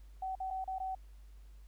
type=tone with dropouts; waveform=sine; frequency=758 Hz; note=F#5; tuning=42 cents sharp; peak=-35 dBFS; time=0.22-0.95 s; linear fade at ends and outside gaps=5 ms; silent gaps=0.353-0.401 / 0.504-0.508 / 0.643-0.676 / 0.785-0.8 s; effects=added 50 Hz sine -51 dBFS peak until 1.67 s + pink hiss -71 dBFS RMS until 1.67 s